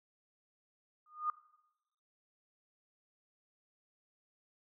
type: tone with exponential growth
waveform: sine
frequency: 1224 Hz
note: D#6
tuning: 29 cents flat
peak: -28 dBFS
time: 1.06-1.3 s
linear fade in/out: 2 ms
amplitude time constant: 52 ms
effects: noise-tail reverb RT60 0.9 s tail -19 dB re dry